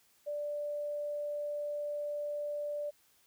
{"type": "tone", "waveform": "sine", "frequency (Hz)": 587.3, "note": "D5", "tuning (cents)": 0, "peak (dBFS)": -34, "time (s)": [0.26, 2.91], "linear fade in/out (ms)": 20, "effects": ["white hiss -68 dBFS RMS until 3.26 s"]}